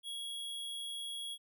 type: tone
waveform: square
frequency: 3322 Hz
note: G#7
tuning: in tune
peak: -40 dBFS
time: 0.03-1.38 s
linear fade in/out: 50 ms
effects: none